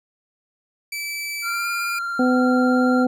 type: tone with pitch glide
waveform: sawtooth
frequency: 2313 to 2401 Hz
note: D7 to D7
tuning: -27 to +38 cents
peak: -23 dBFS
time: 0.92-1.99 s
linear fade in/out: 5 ms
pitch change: +65 cents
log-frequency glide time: 1.44-1.68 s
type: tone with vibrato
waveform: triangle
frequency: 1385 Hz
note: F6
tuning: 15 cents flat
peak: -22 dBFS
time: 1.42-3.07 s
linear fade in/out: 50 ms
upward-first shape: triangle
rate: 18 Hz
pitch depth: 22 cents each way
type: harmonic tone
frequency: 252.4 Hz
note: B3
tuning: 38 cents sharp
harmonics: 1 / 2 / 3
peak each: -16 / -22 / -26 dBFS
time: 2.19-3.07 s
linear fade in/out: 5 ms
effects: none